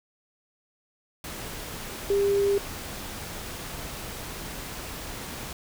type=tone in noise; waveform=sine; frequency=400 Hz; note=G4; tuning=35 cents sharp; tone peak=-20 dBFS; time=2.1-2.58 s; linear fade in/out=2 ms; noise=pink; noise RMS=-37 dBFS; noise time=1.24-5.53 s; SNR=+14 dB; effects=none